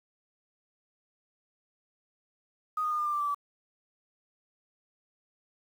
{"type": "tone with pitch steps", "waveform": "sine", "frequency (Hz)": [1244.5, 1230.9, 1217.5, 1204.2, 1191, 1178, 1165.2, 1152.5], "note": ["D#6", "D#6", "D#6", "D6", "D6", "D6", "D6", "D6"], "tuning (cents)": [0, -19, -38, 43, 24, 5, -14, -33], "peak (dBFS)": -27, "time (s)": [2.77, 3.346], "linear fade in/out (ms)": 5, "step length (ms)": 72, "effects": ["9-bit"]}